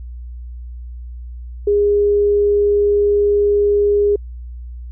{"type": "tone", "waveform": "sine", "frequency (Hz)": 409.7, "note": "G#4", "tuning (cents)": -24, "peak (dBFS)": -11, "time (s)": [1.67, 4.16], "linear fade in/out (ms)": 5, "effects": ["added 60 Hz sine -28 dBFS peak until 4.91 s"]}